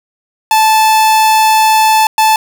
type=tone bursts at uneven times; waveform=45% pulse; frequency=874 Hz; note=A5; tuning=12 cents flat; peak=-6 dBFS; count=2; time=0.51-2.07 / 2.18-2.36 s; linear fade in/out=2 ms; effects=none